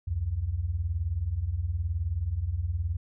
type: beating tone pair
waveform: sine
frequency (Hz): 69.3 / 88.3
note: C#2 / F2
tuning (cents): 0 / +20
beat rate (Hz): 19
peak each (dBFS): -32 / -28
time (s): 0.07-2.97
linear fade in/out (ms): 10
effects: none